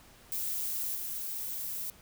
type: noise with level steps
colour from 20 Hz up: violet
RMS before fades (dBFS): -34 / -37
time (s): 0.32-1.9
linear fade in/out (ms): 0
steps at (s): 0.95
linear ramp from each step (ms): 2
effects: pink hiss -57 dBFS RMS until 2.01 s